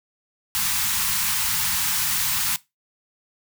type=band-stop noise; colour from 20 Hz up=white; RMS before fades=-23 dBFS; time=0.55-2.56 s; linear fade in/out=0 ms; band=220 to 820 Hz; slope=96 dB/octave; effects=noise-tail reverb RT60 0.2 s tail -19 dB re dry